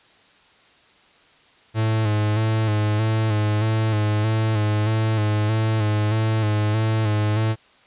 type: tone with vibrato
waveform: 45% pulse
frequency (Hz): 108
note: A2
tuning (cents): -32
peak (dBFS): -18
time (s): 1.74-7.56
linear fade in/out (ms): 50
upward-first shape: square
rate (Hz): 1.6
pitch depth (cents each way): 37
effects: white hiss -54 dBFS RMS until 7.86 s + resampled to 8000 Hz